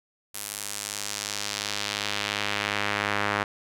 sawtooth tone with band-pass filter sweep, 102.8 Hz, G#2, 17 cents flat, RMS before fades -30 dBFS, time 0.34-3.44 s, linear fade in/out 10 ms, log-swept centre 11000 to 1500 Hz, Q 1.1, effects none

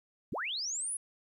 sine linear sweep, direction up, 65 to 10650 Hz, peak -33 dBFS, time 0.32-0.97 s, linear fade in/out 5 ms, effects 12-bit

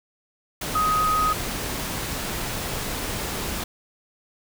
sine tone in noise, 1255 Hz, D#6, 15 cents sharp, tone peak -19 dBFS, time 0.75-1.33 s, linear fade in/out 5 ms, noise pink, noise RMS -29 dBFS, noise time 0.61-3.64 s, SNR +7 dB, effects none

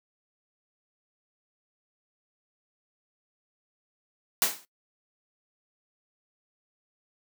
white noise with exponential decay, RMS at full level -20 dBFS, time 4.42-4.65 s, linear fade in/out 0 ms, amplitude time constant 49 ms, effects noise-tail reverb RT60 0.1 s tail -18 dB re dry + high-pass 200 Hz 12 dB/octave

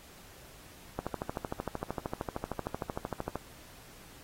click train, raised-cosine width 1 ms, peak -19 dBFS, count 32, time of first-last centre 0.99-3.356 s, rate 13.1 Hz, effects pink hiss -54 dBFS RMS until 4.23 s + AAC 48 kbps

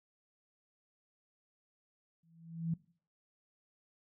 sine tone with exponential growth, 165.3 Hz, E3, 5 cents sharp, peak -29 dBFS, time 2.23-2.74 s, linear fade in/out 5 ms, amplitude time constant 110 ms, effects noise-tail reverb RT60 0.5 s tail -21 dB re dry

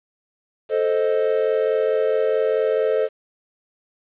triangle chord, A diminished, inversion none, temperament equal with one note detuned, 438.7 / 523.3 / 622.3 Hz, A4 / C5 / Eb5, -5 / 0 / 0 cents, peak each -18 / -20 / -22 dBFS, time 0.69-3.09 s, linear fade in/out 50 ms, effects resampled to 8000 Hz + 8-bit

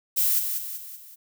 violet noise with echo, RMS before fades -22 dBFS, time 0.16-0.4 s, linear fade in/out 20 ms, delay 190 ms, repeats 4, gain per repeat -6 dB, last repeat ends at 1.16 s, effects none

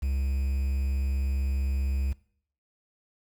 triangle tone with quantisation, 67.7 Hz, C#2, 40 cents flat, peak -23 dBFS, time 0.02-2.13 s, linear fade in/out 10 ms, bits 8, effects noise-tail reverb RT60 0.6 s tail -21 dB re dry

